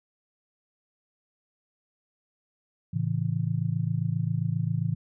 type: chord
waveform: sine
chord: A major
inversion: none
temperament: just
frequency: 110 / 137.5 / 165 Hz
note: A2 / C#3 / E3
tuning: 0 / -14 / +2 cents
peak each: -29 dBFS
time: 2.93-4.95 s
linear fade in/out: 10 ms
effects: none

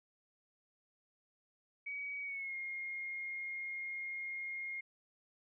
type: tone with pitch glide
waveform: sine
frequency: 2264 to 2137 Hz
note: C#7 to C7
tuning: +36 to +36 cents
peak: -39 dBFS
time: 1.86-4.81 s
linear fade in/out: 10 ms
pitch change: -100 cents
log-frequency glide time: 2.22-2.55 s
effects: none

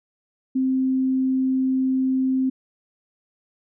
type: tone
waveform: sine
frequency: 261.6 Hz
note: C4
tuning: in tune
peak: -18 dBFS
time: 0.55-2.5 s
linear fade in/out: 10 ms
effects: none

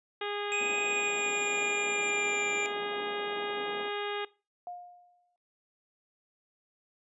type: harmonic tone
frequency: 410.6 Hz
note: G#4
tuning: 20 cents flat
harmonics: 1 / 2 / 3 / 4 / 5 / 6 / 7 / 8 / 9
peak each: -36 / -39 / -41 / -42 / -43 / -44 / -44 / -45 / -46 dBFS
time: 0.21-4.25 s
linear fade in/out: 5 ms
type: tone with pitch glide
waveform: square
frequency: 2489 to 2374 Hz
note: D#7 to D7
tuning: 0 to +18 cents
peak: -30 dBFS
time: 0.52-2.66 s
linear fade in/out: 0 ms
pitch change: -82 cents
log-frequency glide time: 0.82-2.43 s
type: band-pass noise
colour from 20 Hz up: pink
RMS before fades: -46 dBFS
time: 0.59-3.9 s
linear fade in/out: 20 ms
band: 220 to 880 Hz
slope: 24 dB/octave
type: tone with exponential decay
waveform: sine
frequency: 710 Hz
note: F5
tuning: 28 cents sharp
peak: -36 dBFS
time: 4.67-5.36 s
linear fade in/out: 1 ms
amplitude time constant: 150 ms
effects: noise-tail reverb RT60 0.3 s tail -20 dB re dry + resampled to 22050 Hz

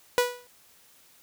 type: tone with exponential decay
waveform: sawtooth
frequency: 490 Hz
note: B4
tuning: 14 cents flat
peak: -13 dBFS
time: 0.18-0.47 s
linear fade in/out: 0 ms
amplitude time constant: 61 ms
effects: white hiss -58 dBFS RMS until 1.22 s

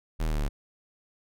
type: exponential sweep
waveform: square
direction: down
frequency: 41.2 to 35 Hz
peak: -26 dBFS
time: 0.19-0.49 s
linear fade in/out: 20 ms
effects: none

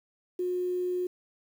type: tone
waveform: sine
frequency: 360.8 Hz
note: F#4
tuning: 44 cents flat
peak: -27 dBFS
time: 0.39-1.07 s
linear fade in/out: 5 ms
effects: 9-bit

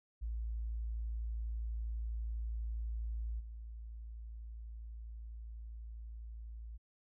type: tone with level steps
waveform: sine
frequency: 56.1 Hz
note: A1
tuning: 34 cents sharp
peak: -36 / -44 dBFS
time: 0.21-6.78 s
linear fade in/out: 20 ms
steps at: 3.39 s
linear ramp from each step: 20 ms
effects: none

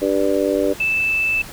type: harmonic tone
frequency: 98 Hz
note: G2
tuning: in tune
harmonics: 3 / 4 / 5 / 6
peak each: -21 / -21 / -21 / -21 dBFS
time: 0.01-0.74 s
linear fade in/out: 20 ms
type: tone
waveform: sine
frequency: 2637 Hz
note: E7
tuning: in tune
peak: -16 dBFS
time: 0.8-1.42 s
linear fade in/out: 5 ms
effects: pink hiss -36 dBFS RMS until 1.52 s

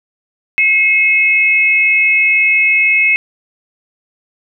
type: tone pair together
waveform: sine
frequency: 2162 / 2564 Hz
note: C#7 / E7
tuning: -44 / -49 cents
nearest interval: minor third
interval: 295 cents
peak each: -11 dBFS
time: 0.58-3.16 s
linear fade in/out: 0 ms
effects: none

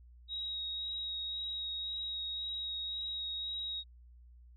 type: tone with vibrato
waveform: sine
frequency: 3795 Hz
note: A#7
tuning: 30 cents sharp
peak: -36 dBFS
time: 0.28-3.84 s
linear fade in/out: 50 ms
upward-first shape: sine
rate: 1.9 Hz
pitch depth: 12 cents each way
effects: added 60 Hz sine -54 dBFS peak until 4.56 s

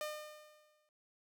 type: tone with exponential decay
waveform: sawtooth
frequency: 606 Hz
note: D#5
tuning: 46 cents flat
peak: -33 dBFS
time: 0.01-0.89 s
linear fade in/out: 1 ms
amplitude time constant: 190 ms
effects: none

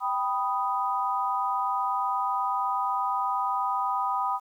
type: chord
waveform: sine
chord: G augmented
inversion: none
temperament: equal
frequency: 784 / 987.8 / 1244.5 Hz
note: G5 / B5 / D#6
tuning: 0 / 0 / 0 cents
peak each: -30 / -28 / -29 dBFS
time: 0-4.4 s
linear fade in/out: 50 ms
effects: 10-bit

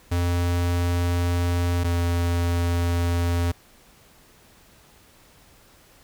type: tone pair in turn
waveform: square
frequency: 87.31 / 86.31 Hz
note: F2 / F2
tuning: 0 / -20 cents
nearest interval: unison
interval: 20 cents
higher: first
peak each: -21 dBFS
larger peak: neither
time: 0.11-1.84 / 1.84-3.52 s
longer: first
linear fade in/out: 10 ms
effects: pink hiss -54 dBFS RMS until 6.03 s

